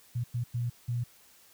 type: tone bursts at uneven times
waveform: sine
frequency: 120.2 Hz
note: B2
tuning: 46 cents flat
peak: -28 dBFS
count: 4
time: 0.15-0.24 / 0.34-0.44 / 0.54-0.7 / 0.88-1.04 s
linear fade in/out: 10 ms
effects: white hiss -59 dBFS RMS until 1.53 s